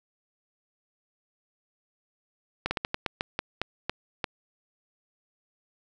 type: slowing click train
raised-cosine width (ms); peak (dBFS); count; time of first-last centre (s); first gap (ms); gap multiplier
0.3; -11; 11; 2.66-4.242; 50; 1.24
effects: none